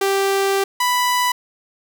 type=tone pair in turn; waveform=sawtooth; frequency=392 / 989.7 Hz; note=G4 / B5; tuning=0 / +3 cents; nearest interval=octave + major third; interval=1603 cents; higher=second; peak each=-12 dBFS; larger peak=neither; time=0.01-0.64 / 0.8-1.32 s; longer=first; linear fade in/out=5 ms; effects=none